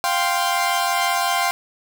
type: chord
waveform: sawtooth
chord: F suspended second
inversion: none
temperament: equal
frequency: 698.5 / 784 / 1046.5 Hz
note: F5 / G5 / C6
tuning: 0 / 0 / 0 cents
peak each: -19 dBFS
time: 0.04-1.51 s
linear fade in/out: 0 ms
effects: none